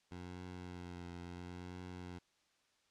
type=tone with vibrato; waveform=15% pulse; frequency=88.9 Hz; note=F2; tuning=31 cents sharp; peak=-40 dBFS; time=0.11-2.19 s; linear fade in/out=10 ms; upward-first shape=triangle; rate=0.73 Hz; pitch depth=38 cents each way; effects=white hiss -75 dBFS RMS until 2.9 s + low-pass 6000 Hz 12 dB/octave